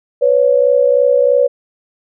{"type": "tone pair together", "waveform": "sine", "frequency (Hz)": [497.9, 561], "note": ["B4", "C#5"], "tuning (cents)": [14, 21], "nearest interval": "major second", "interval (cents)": 207, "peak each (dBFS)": -11, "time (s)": [0.21, 1.48], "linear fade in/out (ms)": 20, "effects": []}